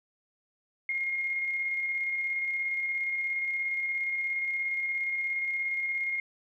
sine tone with tremolo, 2140 Hz, C7, 38 cents sharp, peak -27 dBFS, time 0.89-6.2 s, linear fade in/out 2 ms, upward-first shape square, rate 17 Hz, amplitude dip 25%, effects none

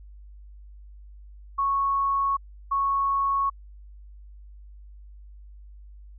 sine tone pair in turn, 1105 / 1105 Hz, C#6 / C#6, -6 / -6 cents, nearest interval unison, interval 0 cents, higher neither, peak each -21 dBFS, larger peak neither, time 1.58-2.37 / 2.71-3.5 s, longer neither, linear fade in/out 10 ms, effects added 50 Hz sine -43 dBFS peak until 6.18 s

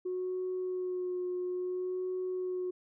sine tone with vibrato, 364.9 Hz, F#4, 24 cents flat, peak -31 dBFS, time 0.05-2.71 s, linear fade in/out 10 ms, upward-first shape sine, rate 0.59 Hz, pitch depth 19 cents each way, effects tanh soft clip ceiling -28 dBFS

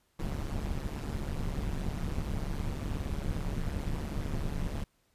brown noise with amplitude modulation, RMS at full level -30 dBFS, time 0.19-4.84 s, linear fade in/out 5 ms, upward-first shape sine, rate 144 Hz, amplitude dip 85%, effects pink hiss -72 dBFS RMS until 5.14 s + resampled to 32000 Hz

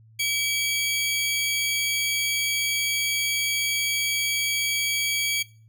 sawtooth tone pair together, 2295 / 3268 Hz, D7 / G#7, -40 / -29 cents, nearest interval tritone, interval 611 cents, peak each -21 / -25 dBFS, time 0.19-5.43 s, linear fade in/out 10 ms, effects noise-tail reverb RT60 0.4 s tail -20 dB re dry + added 111 Hz sine -50 dBFS peak until 5.68 s

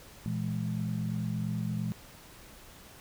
sine tone cluster, 117.6 / 166.4 / 209.4 Hz, A#2 / E3 / G#3, +16 / +17 / +15 cents, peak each -34 / -34 / -35 dBFS, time 0.26-1.92 s, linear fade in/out 0 ms, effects pink hiss -52 dBFS RMS until 3 s

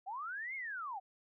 sine linear two-way sweep, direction up then down, 716 to 2193 to 716 Hz, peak -39 dBFS, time 0.06-1 s, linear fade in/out 20 ms, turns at 0.55 s, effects none

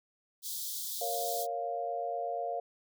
white high-pass noise, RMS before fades -38 dBFS, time 0.42-1.47 s, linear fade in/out 50 ms, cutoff 3300 Hz, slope 96 dB/octave
sine chord, Bb minor, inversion none, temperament equal, 466.2 / 554.4 / 698.5 Hz, Bb4 / Db5 / F5, 0 / 0 / 0 cents, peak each -39 / -39 / -34 dBFS, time 1.01-2.6 s, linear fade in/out 5 ms
effects none

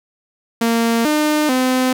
sawtooth tone with pitch steps, 230.6 / 302.7 / 256.4 Hz, A#3 / D#4 / C4, -19 / -48 / -35 cents, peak -10 dBFS, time 0.61-1.93 s, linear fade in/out 5 ms, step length 440 ms, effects none

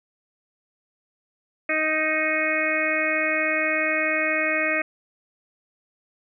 harmonic tone, 312.2 Hz, D#4, 6 cents sharp, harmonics 1 / 2 / 4 / 5 / 6 / 7 / 8, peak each -31 / -27 / -32 / -31 / -27 / -26 / -28 dBFS, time 1.69-4.82 s, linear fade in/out 5 ms, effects none

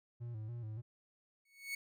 triangle tone with vibrato, 113.6 Hz, A#2, 44 cents flat, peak -39 dBFS, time 0.2-0.82 s, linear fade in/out 20 ms, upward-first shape square, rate 3.5 Hz, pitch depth 81 cents each way
40% pulse tone with exponential growth, 2217 Hz, C#7, in tune, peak -35 dBFS, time 1.45-1.75 s, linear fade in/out 5 ms, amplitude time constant 64 ms
effects none

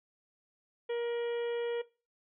harmonic tone with a mistuned harmonic, 472.4 Hz, A#4, 23 cents sharp, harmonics 1 / 2 / 3 / 4 / 5 / 6 / 7, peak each -31 / -46 / -52 / -49 / -51 / -54 / -52 dBFS, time 0.89-1.82 s, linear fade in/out 10 ms, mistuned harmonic 6, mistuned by +46 cents, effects noise-tail reverb RT60 0.3 s tail -19 dB re dry

